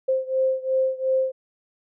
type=beating tone pair; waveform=sine; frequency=523.3 / 526.1 Hz; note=C5 / C5; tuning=0 / +9 cents; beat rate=2.8 Hz; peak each=-22 / -24 dBFS; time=0.08-1.32 s; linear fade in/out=10 ms; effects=none